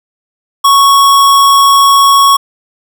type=tone; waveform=square; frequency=1108.7 Hz; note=C#6; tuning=in tune; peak=-4 dBFS; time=0.64-2.37 s; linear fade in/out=10 ms; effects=none